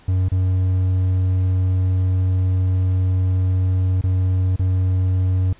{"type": "tone with dropouts", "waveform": "triangle", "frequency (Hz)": 92.7, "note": "F#2", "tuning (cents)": 4, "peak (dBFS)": -13, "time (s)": [0.08, 5.53], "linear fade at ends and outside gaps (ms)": 5, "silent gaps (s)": [[0.286, 0.317], [4.013, 4.037], [4.561, 4.593]], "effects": ["pink hiss -51 dBFS RMS until 5.59 s", "resampled to 8000 Hz"]}